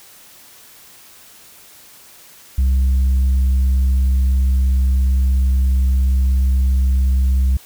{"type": "tone", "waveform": "sine", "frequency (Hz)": 65.5, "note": "C2", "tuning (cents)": 2, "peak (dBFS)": -9, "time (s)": [2.58, 7.57], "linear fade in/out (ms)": 5, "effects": ["tanh soft clip ceiling -11 dBFS", "white hiss -44 dBFS RMS until 7.65 s"]}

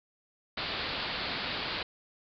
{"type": "low-pass noise", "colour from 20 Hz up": "white", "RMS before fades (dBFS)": -35, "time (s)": [0.57, 1.83], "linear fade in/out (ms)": 5, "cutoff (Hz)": 4700, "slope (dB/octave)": 96, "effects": []}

